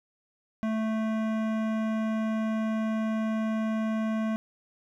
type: tone with hard clipping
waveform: sine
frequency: 220 Hz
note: A3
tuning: in tune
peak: -28 dBFS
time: 0.63-4.36 s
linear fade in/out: 0 ms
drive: 16 dB
effects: none